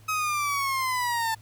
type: linear sweep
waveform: 30% pulse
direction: down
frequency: 1276 to 883 Hz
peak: -22 dBFS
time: 0.08-1.35 s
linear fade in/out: 10 ms
effects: added 106 Hz sine -49 dBFS peak until 1.41 s + pink hiss -58 dBFS RMS until 1.41 s